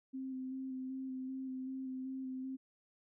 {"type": "tone with vibrato", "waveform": "sine", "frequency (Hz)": 261.6, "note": "C4", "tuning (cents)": 0, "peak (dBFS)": -39, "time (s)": [0.13, 2.57], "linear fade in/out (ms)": 20, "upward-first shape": "square", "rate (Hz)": 2.6, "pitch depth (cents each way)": 15, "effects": []}